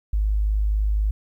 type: tone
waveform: sine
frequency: 51.91 Hz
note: G#1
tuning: in tune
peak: -18 dBFS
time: 0.13-1.11 s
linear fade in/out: 5 ms
effects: 10-bit